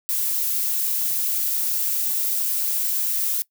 violet noise, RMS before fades -23 dBFS, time 0.09-3.42 s, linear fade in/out 0 ms, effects noise-tail reverb RT60 0.1 s tail -21 dB re dry

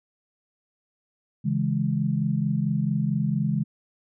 sine chord, C# minor, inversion none, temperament equal with one note detuned, 138.59 / 162.92 / 207.7 Hz, C#3 / E3 / G#3, 0 / -20 / 0 cents, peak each -26 dBFS, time 1.44-3.64 s, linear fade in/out 20 ms, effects none

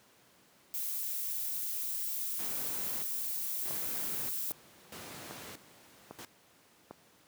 violet noise, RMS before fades -36 dBFS, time 0.74-4.52 s, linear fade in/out 0 ms
pink noise with tremolo, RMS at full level -45 dBFS, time 2.39-6.25 s, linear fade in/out 2 ms, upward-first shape square, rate 0.79 Hz, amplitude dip 80%
click train, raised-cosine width 1 ms, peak -29 dBFS, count 5, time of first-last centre 3.71-6.91 s, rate 1.25 Hz
effects pink hiss -63 dBFS RMS until 7.27 s + high-pass 150 Hz 12 dB/octave

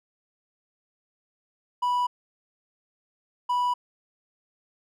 triangle tone pair in turn, 983 / 983 Hz, B5 / B5, -8 / -8 cents, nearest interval unison, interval 0 cents, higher neither, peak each -20 dBFS, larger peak neither, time 1.82-2.07 / 3.49-3.74 s, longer neither, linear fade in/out 10 ms, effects none

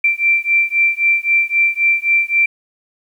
sine beating tone pair, 2349 / 2352.8 Hz, D7 / D7, 0 / +3 cents, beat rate 3.8 Hz, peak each -15 dBFS, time 0.04-2.46 s, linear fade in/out 5 ms, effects 8-bit

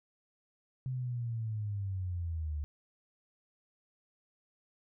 sine linear sweep, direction down, 130.81 to 72.1 Hz, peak -33 dBFS, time 0.86-2.64 s, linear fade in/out 0 ms, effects none

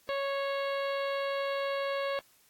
harmonic tone with a mistuned harmonic, 554 Hz, C#5, 1 cent flat, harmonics 1 / 2 / 3 / 4 / 5 / 6 / 7 / 8, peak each -31 / -37 / -41 / -43 / -45 / -47 / -48 / -49 dBFS, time 0.09-2.19 s, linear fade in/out 0 ms, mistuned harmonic 4, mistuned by -23 cents, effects white hiss -64 dBFS RMS until 2.49 s + AAC 64 kbps

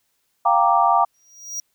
sine chord, G minor seventh, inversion third, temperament equal, 698.5 / 784 / 932.3 / 1174.7 Hz, F5 / G5 / Bb5 / D6, 0 / 0 / 0 / 0 cents, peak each -19 dBFS, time 0.45-1.05 s, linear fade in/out 10 ms
square tone with exponential growth, 5740 Hz, F8, 47 cents sharp, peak -24 dBFS, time 1.14-1.6 s, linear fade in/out 2 ms, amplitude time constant 100 ms
effects white hiss -69 dBFS RMS until 1.74 s

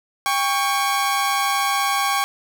sawtooth tone pair together, 797.3 / 1113 Hz, G5 / C#6, +29 / +7 cents, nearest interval tritone, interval 578 cents, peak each -18 / -17 dBFS, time 0.26-2.24 s, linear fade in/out 0 ms, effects none

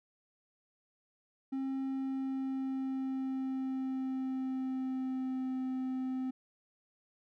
triangle tone with pitch glide, 267.5 to 259.1 Hz, C4 to C4, +38 to -17 cents, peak -31 dBFS, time 1.52-6.31 s, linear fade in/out 10 ms, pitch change -55 cents, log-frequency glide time 1.82-5.61 s, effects none

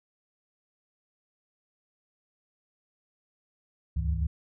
sine tone cluster, 70.6 / 77.6 / 100.4 / 159.9 Hz, C#2 / D#2 / G2 / D#3, +32 / -4 / +42 / +48 cents, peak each -27 / -33 / -34 / -35 dBFS, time 3.96-4.27 s, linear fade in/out 10 ms, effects none

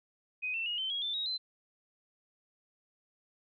sine tone with pitch steps, 2505 / 2685 / 2877 / 3084 / 3305 / 3543 / 3797 / 4069 Hz, D#7 / E7 / F#7 / G7 / G#7 / A7 / A#7 / C8, +11 / +31 / -49 / -29 / -9 / +11 / +31 / -49 cents, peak -32 dBFS, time 0.42-1.38 s, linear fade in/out 20 ms, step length 120 ms, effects none

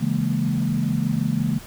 sine chord, A# half-diminished seventh, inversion first, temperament equal, 138.59 / 164.81 / 207.7 / 233.1 Hz, C#3 / E3 / G#3 / A#3, 0 / 0 / 0 / 0 cents, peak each -25 dBFS, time 0-1.59 s, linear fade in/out 20 ms, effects pink hiss -42 dBFS RMS until 1.66 s

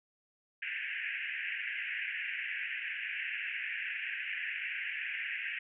pink band-pass noise, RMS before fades -38 dBFS, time 0.62-5.59 s, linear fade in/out 5 ms, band 1600 to 2800 Hz, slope 96 dB/octave, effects none

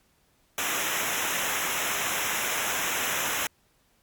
pink noise with comb filter, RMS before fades -28 dBFS, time 0.58-3.47 s, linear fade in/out 2 ms, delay 0.22 ms, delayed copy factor -1, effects pink hiss -66 dBFS RMS until 4.02 s + MP3 96 kbps

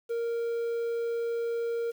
triangle tone with quantisation, 466.2 Hz, A#4, in tune, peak -26 dBFS, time 0.09-1.92 s, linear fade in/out 20 ms, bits 9, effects none

